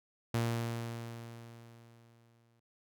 sawtooth tone with exponential decay, 116.54 Hz, A#2, in tune, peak -25 dBFS, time 0.34-2.6 s, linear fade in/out 5 ms, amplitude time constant 490 ms, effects none

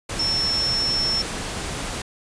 sine tone in noise, 5400 Hz, E8, 41 cents sharp, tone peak -20 dBFS, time 0.19-1.22 s, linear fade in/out 5 ms, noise pink, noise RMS -29 dBFS, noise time 0.09-2.02 s, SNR +6 dB, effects resampled to 22050 Hz

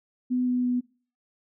sine tone with pitch steps, 250.5 / 248.6 / 247.2 Hz, B3 / B3 / B3, +25 / +12 / +2 cents, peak -22 dBFS, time 0.3-0.81 s, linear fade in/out 20 ms, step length 170 ms, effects noise-tail reverb RT60 0.4 s tail -22 dB re dry

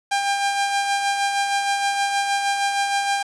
sawtooth tone with tremolo, 799 Hz, G5, 33 cents sharp, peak -14 dBFS, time 0.11-3.23 s, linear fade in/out 10 ms, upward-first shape sine, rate 6.4 Hz, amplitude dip 40%, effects resampled to 22050 Hz + 7-bit

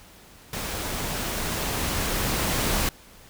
pink noise with level ramp, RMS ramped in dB -31 to -24 dBFS, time 0.53-2.89 s, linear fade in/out 2 ms, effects pink hiss -50 dBFS RMS until 3.29 s

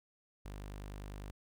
sawtooth tone, 50 Hz, G1, 35 cents sharp, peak -40 dBFS, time 0.45-1.31 s, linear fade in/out 5 ms, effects none

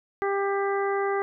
harmonic tone, 396.7 Hz, G4, 21 cents sharp, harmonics 1 / 2 / 3 / 4 / 5, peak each -25 / -30 / -32 / -36 / -36 dBFS, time 0.22-1.22 s, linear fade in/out 0 ms, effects none

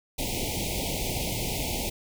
pink band-stop noise, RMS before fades -30 dBFS, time 0.18-1.9 s, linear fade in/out 10 ms, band 900 to 2100 Hz, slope 96 dB/octave, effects none

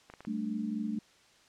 clicks, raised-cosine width 0.5 ms, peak -32 dBFS, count 4, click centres 0.1 / 0.138 / 0.206 / 0.25 s
sine chord, G suspended second, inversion none, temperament equal, 196 / 220 / 293.7 Hz, G3 / A3 / D4, 0 / 0 / 0 cents, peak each -39 / -33 / -39 dBFS, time 0.27-0.99 s, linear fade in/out 5 ms
effects white hiss -62 dBFS RMS until 1.48 s + low-pass 6000 Hz 12 dB/octave

